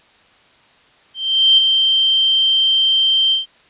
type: tone with ADSR envelope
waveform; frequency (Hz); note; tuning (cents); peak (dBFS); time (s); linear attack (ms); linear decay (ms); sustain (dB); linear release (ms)
sine; 3136; G7; 0; -6; 1.14-3.46; 440; 6; -5; 140
effects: white hiss -51 dBFS RMS until 3.69 s + resampled to 8000 Hz